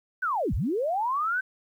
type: linear two-way sweep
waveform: sine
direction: down then up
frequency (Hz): 1559 to 34.65 to 1559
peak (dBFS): -24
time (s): 0.22-1.41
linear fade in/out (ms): 10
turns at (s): 0.54
effects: 10-bit